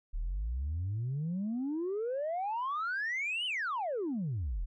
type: exponential two-way sweep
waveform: sine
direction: up then down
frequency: 35.67 to 3074 to 35.67 Hz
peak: -30 dBFS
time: 0.13-4.66 s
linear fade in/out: 20 ms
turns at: 3.46 s
effects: tanh soft clip ceiling -29 dBFS